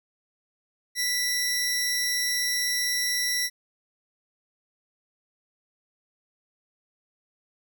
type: tone pair together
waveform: sawtooth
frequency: 1975.5 / 5588 Hz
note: B6 / F8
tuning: 0 / 0 cents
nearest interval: octave + tritone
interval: 1800 cents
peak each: -24 dBFS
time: 0.95-3.5 s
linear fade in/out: 50 ms
effects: none